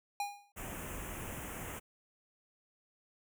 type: tone with exponential decay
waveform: square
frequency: 814 Hz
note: G#5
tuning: 35 cents flat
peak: -32 dBFS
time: 0.2-0.52 s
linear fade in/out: 2 ms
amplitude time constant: 68 ms
type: band-stop noise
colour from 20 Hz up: pink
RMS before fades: -43 dBFS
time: 0.56-1.8 s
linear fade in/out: 20 ms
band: 3000 to 6400 Hz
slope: 48 dB/octave
effects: none